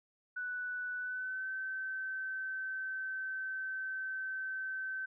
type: tone with pitch glide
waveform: sine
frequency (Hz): 1485 to 1539.1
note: F#6 to G6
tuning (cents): +6 to -32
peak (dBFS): -36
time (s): 0.36-5.06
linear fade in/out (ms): 10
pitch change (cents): +62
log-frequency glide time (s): 0.97-1.49
effects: none